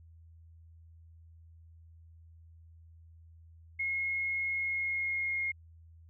sine tone with pitch glide, 2161 to 2144 Hz, C#7 to C7, -45 to +42 cents, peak -30 dBFS, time 3.79-5.52 s, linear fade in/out 10 ms, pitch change -13 cents, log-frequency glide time 4.55-5.4 s, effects added 82 Hz sine -53 dBFS peak until 6.09 s

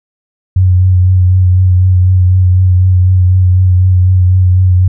sine tone with vibrato, 91.8 Hz, F#2, 13 cents flat, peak -4 dBFS, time 0.56-4.88 s, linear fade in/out 5 ms, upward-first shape triangle, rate 4 Hz, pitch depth 32 cents each way, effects none

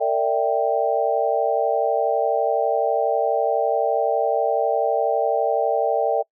sine chord, E half-diminished seventh, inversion second, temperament equal with one note detuned, 455 / 587.3 / 659.3 / 784 Hz, Bb4 / D5 / E5 / G5, -42 / 0 / 0 / 0 cents, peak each -23 dBFS, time 0-6.23 s, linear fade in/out 20 ms, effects noise-tail reverb RT60 0.1 s tail -26 dB re dry

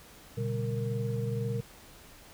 sine tone cluster, 120 / 141.9 / 194.8 / 463.5 Hz, B2 / C#3 / G3 / A#4, -49 / +41 / -11 / -10 cents, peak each -31 / -38 / -38 / -36 dBFS, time 0.37-1.61 s, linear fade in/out 10 ms, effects pink hiss -53 dBFS RMS until 2.33 s

